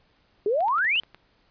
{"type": "exponential sweep", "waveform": "sine", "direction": "up", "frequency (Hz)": [390, 3134], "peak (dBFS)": -20, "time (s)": [0.46, 1], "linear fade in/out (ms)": 2}
{"type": "clicks", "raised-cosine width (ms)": 0.3, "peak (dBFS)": -28, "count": 7, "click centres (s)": [0.606, 0.683, 0.784, 0.848, 0.958, 1.035, 1.146]}
{"effects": ["pink hiss -64 dBFS RMS until 1.5 s", "resampled to 11025 Hz"]}